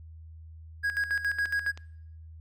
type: tone with tremolo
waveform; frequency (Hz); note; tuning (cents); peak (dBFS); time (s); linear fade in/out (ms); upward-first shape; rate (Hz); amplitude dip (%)
triangle; 1647; G#6; -15; -23; 0.83-1.72; 20; square; 7.2; 70
type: clicks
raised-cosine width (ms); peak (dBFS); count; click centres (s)
0.2; -26; 2; 1.458 / 1.775
effects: noise-tail reverb RT60 0.8 s tail -23 dB re dry + added 80 Hz sine -44 dBFS peak until 2.4 s